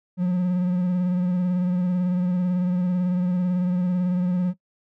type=tone with vibrato; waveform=triangle; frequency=180 Hz; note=F#3; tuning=47 cents flat; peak=-17 dBFS; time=0.17-4.54 s; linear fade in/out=50 ms; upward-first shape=sine; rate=18 Hz; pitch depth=31 cents each way; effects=noise-tail reverb RT60 0.1 s tail -20 dB re dry